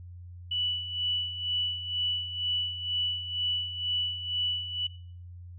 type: tone with tremolo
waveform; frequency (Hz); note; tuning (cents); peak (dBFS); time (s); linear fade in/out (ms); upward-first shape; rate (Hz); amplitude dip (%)
sine; 2960; F#7; 0; -25; 0.51-4.87; 5; sine; 2.1; 70
effects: noise-tail reverb RT60 0.5 s tail -18 dB re dry + added 88 Hz sine -42 dBFS peak until 5.58 s